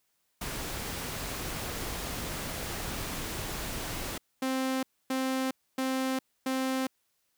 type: noise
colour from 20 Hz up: pink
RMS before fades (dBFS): -36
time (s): 0.41-4.18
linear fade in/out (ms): 5
type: tone bursts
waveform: sawtooth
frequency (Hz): 262.3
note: C4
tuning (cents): +4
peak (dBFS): -24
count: 4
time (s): 4.42-6.87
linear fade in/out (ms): 5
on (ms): 410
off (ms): 270
effects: white hiss -75 dBFS RMS until 7.37 s